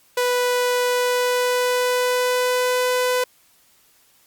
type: tone with pitch glide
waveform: sawtooth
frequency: 493.9 to 500.5 Hz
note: B4 to B4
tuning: 0 to +23 cents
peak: -14 dBFS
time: 0.17-3.24 s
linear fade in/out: 5 ms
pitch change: +23 cents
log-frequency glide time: 0.9-2.83 s
effects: white hiss -57 dBFS RMS until 4.26 s + Opus 48 kbps